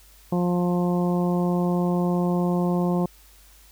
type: harmonic tone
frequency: 176.9 Hz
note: F3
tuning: 23 cents sharp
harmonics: 1 / 2 / 3 / 4 / 5 / 6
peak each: -21 / -27 / -31 / -33 / -35 / -37 dBFS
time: 0.32-3.06 s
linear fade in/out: 5 ms
effects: added 50 Hz sine -52 dBFS peak until 3.71 s + white hiss -54 dBFS RMS until 3.71 s